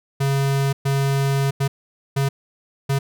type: tone bursts at uneven times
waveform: square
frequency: 137.8 Hz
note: C#3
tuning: 10 cents flat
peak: -18 dBFS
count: 5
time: 0.2-0.73 / 0.85-1.51 / 1.6-1.68 / 2.16-2.29 / 2.89-2.99 s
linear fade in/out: 10 ms
effects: none